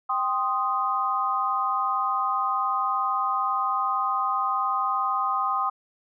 sine chord, C minor, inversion second, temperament equal, 784 / 1046.5 / 1244.5 Hz, G5 / C6 / Eb6, 0 / 0 / 0 cents, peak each -29 / -27 / -25 dBFS, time 0.09-5.7 s, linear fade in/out 10 ms, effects none

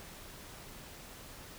silence, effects pink hiss -50 dBFS RMS until 1.58 s

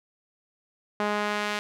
sawtooth tone with band-pass filter sweep, 208.1 Hz, G#3, 4 cents sharp, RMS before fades -28 dBFS, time 1-1.59 s, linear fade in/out 0 ms, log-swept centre 990 to 2400 Hz, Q 0.74, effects none

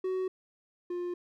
triangle tone pair in turn, 373.6 / 353.2 Hz, F#4 / F4, +17 / +20 cents, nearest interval minor second, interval 97 cents, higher first, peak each -27 / -30 dBFS, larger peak first, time 0.04-0.28 / 0.9-1.14 s, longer neither, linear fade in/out 5 ms, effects none

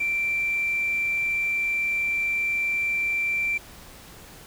triangle tone, 2349 Hz, D7, in tune, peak -19 dBFS, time 0-3.58 s, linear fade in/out 10 ms, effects tanh soft clip ceiling -20 dBFS + pink hiss -46 dBFS RMS until 4.46 s

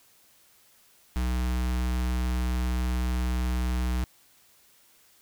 square tone with notch filter, 61.74 Hz, B1, in tune, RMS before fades -27 dBFS, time 1.16-4.04 s, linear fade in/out 0 ms, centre 510 Hz, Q 1.7, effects white hiss -60 dBFS RMS until 5.21 s

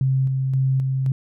sine tone with tremolo, 132.8 Hz, C3, 26 cents sharp, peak -16 dBFS, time 0.01-1.12 s, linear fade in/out 2 ms, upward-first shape square, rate 1.9 Hz, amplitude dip 30%, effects none

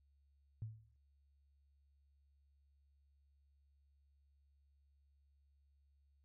sine tone with exponential decay, 110 Hz, A2, in tune, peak -39 dBFS, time 0.62-0.96 s, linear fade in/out 0 ms, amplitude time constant 72 ms, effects added 70 Hz sine -70 dBFS peak until 6.24 s

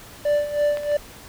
triangle tone with tremolo, 587.3 Hz, D5, in tune, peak -14 dBFS, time 0.25-0.97 s, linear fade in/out 5 ms, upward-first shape sine, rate 3.1 Hz, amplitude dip 75%
clicks, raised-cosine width 0.3 ms, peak -17 / -26 / -25 dBFS, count 3, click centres 0.772 / 0.834 / 0.917 s
effects pink hiss -43 dBFS RMS until 1.28 s

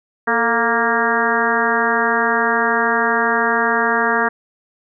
harmonic tone with a mistuned harmonic, 233.1 Hz, A#3, in tune, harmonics 1 / 2 / 3 / 4 / 5 / 6 / 7 / 8, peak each -25 / -22 / -23 / -22 / -22 / -23 / -20 / -24 dBFS, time 0.27-4.29 s, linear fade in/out 10 ms, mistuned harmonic 2, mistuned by -64 cents, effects none

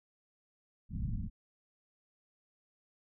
pink low-pass noise, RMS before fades -36 dBFS, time 0.89-1.3 s, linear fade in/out 50 ms, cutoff 220 Hz, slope 48 dB/octave, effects none

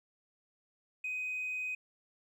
triangle tone with hard clipping, 2508 Hz, D#7, 13 cents sharp, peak -34 dBFS, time 1.04-1.75 s, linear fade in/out 5 ms, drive 2 dB, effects none

